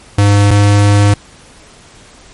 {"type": "tone pair in turn", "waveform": "square", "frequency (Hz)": [101.7, 102.12], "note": ["G#2", "G#2"], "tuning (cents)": [-36, -29], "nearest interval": "unison", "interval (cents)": 7, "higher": "second", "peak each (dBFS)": -6, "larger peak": "neither", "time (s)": [[0.18, 0.51], [0.51, 1.14]], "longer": "second", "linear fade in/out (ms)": 5, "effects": ["pink hiss -40 dBFS RMS until 2.33 s", "MP3 48 kbps"]}